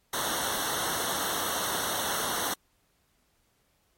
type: noise with comb filter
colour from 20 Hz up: pink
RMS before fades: -30 dBFS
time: 0.13-2.54 s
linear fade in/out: 5 ms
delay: 0.41 ms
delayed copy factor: -1
effects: pink hiss -70 dBFS RMS until 3.97 s + MP3 64 kbps